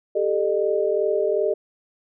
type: tone cluster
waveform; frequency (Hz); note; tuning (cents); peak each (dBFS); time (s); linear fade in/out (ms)
sine; 395.3 / 437.9 / 609; G4 / A4 / D#5; +15 / -8 / -37; -23; 0.15-1.54; 10
effects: none